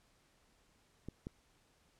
clicks, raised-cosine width 3 ms, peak -30 / -29 dBFS, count 2, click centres 1.086 / 1.269 s, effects pink hiss -71 dBFS RMS until 1.99 s + low-pass 10000 Hz 12 dB/octave

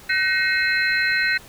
sine tone cluster, 1518 / 1885 / 2143 / 2568 / 4110 Hz, F#6 / A#6 / C7 / E7 / C8, +44 / +19 / +41 / -46 / -32 cents, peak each -22 / -22 / -25 / -28 / -28 dBFS, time 0.09-1.38 s, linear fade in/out 10 ms, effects pink hiss -45 dBFS RMS until 1.48 s

